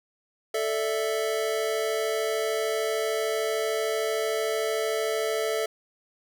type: chord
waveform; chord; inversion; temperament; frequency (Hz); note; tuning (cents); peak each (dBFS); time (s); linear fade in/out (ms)
square; A suspended fourth; none; just; 440 / 586.7 / 660; A4 / D5 / E5; 0 / -2 / +2; -28 / -34 / -31; 0.54-5.66; 5
effects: none